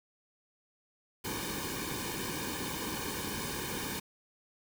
pink noise with comb filter, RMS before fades -37 dBFS, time 1.24-4 s, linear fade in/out 10 ms, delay 1.5 ms, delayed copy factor -0.9, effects none

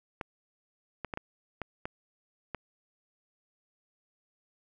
clicks, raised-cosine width 0.5 ms, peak -20 dBFS, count 7, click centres 0.212 / 1.047 / 1.138 / 1.174 / 1.617 / 1.855 / 2.547 s, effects none

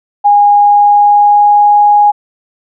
sine tone with pitch glide, 820 to 827.1 Hz, G#5 to G#5, -22 to -7 cents, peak -3 dBFS, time 0.24-2.12 s, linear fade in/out 20 ms, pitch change +15 cents, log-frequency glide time 0.5-1.81 s, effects none

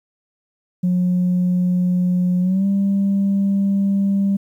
sine tone with pitch glide, 180 to 197.43 Hz, F#3 to G3, -47 to +13 cents, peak -13 dBFS, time 0.83-4.37 s, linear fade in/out 10 ms, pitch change +160 cents, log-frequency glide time 2.41-2.66 s, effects tanh soft clip ceiling -12 dBFS + 9-bit

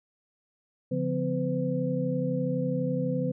sine tone cluster, 143.2 / 175.2 / 252.3 / 507 Hz, D3 / F3 / B3 / B4, -43 / +6 / +37 / +45 cents, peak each -31 dBFS, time 0.91-3.32 s, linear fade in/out 10 ms, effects none

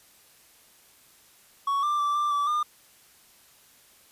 triangle tone with pitch steps, 1116 / 1184 / 1167 / 1182 / 1157 / 1208 Hz, C#6 / D6 / D6 / D6 / D6 / D6, +11 / +14 / -11 / +11 / -26 / +48 cents, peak -21 dBFS, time 1.67-2.63 s, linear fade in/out 5 ms, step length 160 ms, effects white hiss -57 dBFS RMS until 4.11 s + resampled to 32000 Hz

